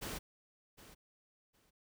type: noise with echo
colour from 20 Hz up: pink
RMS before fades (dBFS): -42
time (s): 0.01-0.19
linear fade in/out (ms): 20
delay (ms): 760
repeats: 2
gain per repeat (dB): -15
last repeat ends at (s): 1.71
effects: none